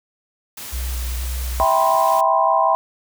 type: noise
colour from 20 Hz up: white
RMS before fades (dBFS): -33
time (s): 0.57-2.21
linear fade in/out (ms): 5
type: tone with vibrato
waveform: sine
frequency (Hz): 62.1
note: B1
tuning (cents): +10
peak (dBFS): -22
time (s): 0.72-1.65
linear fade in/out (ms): 20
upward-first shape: square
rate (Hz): 2.1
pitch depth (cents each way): 20
type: chord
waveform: sine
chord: C major seventh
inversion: first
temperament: just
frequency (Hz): 654.1 / 784.9 / 981.1 / 1046.5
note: E5 / G5 / B5 / C6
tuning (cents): -14 / +2 / -12 / 0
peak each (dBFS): -19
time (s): 1.6-2.75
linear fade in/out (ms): 0
effects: none